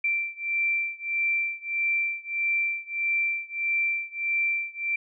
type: beating tone pair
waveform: sine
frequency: 2349 / 2350.6 Hz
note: D7 / D7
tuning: 0 / +1 cents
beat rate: 1.6 Hz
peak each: -27 / -28 dBFS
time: 0.04-4.96 s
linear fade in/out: 5 ms
effects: none